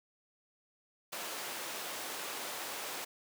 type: high-pass noise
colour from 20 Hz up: pink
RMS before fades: -41 dBFS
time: 1.12-3.05 s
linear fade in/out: 10 ms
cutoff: 470 Hz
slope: 12 dB/octave
effects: none